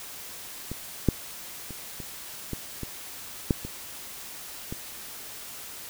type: clicks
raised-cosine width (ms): 3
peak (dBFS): -20 / -6 / -26 / -25 / -18 / -20 / -8 / -22 / -20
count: 9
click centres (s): 0.716 / 1.087 / 1.707 / 2.002 / 2.533 / 2.833 / 3.508 / 3.65 / 4.725
effects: white hiss -41 dBFS RMS until 5.89 s